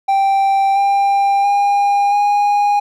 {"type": "tone with pitch steps", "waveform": "triangle", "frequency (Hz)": [784, 795.9, 807.9, 820.1], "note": ["G5", "G5", "G#5", "G#5"], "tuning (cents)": [0, 26, -48, -22], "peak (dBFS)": -9, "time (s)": [0.08, 2.8], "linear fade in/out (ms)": 10, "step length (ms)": 680, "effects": []}